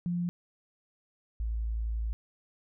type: tone pair in turn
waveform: sine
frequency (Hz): 174.61 / 55.67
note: F3 / A1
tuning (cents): 0 / +21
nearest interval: octave + minor sixth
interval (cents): 1979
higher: first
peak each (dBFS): -28 / -29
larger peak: first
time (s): 0.06-0.29 / 1.4-2.13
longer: second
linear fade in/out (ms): 0
effects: none